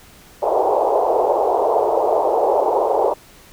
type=band-pass noise; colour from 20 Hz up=pink; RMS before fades=-17 dBFS; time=0.42-3.14 s; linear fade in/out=10 ms; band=400 to 920 Hz; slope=48 dB/octave; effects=pink hiss -46 dBFS RMS until 3.52 s